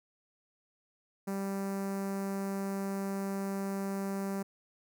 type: tone with notch filter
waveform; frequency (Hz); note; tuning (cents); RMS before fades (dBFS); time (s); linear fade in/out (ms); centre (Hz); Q
sawtooth; 196; G3; 0; -35; 1.27-4.43; 10; 3300; 0.54
effects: none